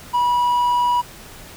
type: tone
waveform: triangle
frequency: 973 Hz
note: B5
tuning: 26 cents flat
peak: -13 dBFS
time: 0.13-1.02 s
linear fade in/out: 20 ms
effects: pink hiss -40 dBFS RMS until 1.56 s